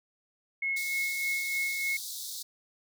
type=tone with tremolo; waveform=sine; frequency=2176 Hz; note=C#7; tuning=33 cents flat; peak=-27 dBFS; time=0.62-1.97 s; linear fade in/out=5 ms; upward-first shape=sine; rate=3.3 Hz; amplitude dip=40%
type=high-pass noise; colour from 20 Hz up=pink; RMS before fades=-39 dBFS; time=0.76-2.43 s; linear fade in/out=10 ms; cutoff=3600 Hz; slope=96 dB/octave
effects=none